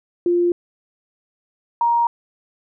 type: tone pair in turn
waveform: sine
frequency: 349.2 / 940.1 Hz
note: F4 / A#5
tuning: 0 / +14 cents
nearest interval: octave + perfect fourth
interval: 1714 cents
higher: second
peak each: -14 dBFS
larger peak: neither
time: 0.26-0.52 / 1.81-2.07 s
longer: neither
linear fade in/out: 2 ms
effects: none